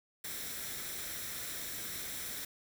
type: noise with comb filter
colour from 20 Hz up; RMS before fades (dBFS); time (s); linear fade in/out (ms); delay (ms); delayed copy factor
white; -41; 0.24-2.45; 5; 0.53; +0.5
effects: none